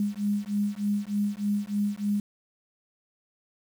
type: beating tone pair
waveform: sine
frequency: 203.3 / 206.6 Hz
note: G#3 / G#3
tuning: -37 / -9 cents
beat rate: 3.3 Hz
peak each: -28 dBFS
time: 0-2.2 s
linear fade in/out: 2 ms
effects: 8-bit